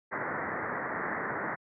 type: low-pass noise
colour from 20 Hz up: white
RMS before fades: -34 dBFS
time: 0.11-1.56 s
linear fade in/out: 20 ms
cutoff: 2000 Hz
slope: 96 dB/octave
effects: high-pass 150 Hz 12 dB/octave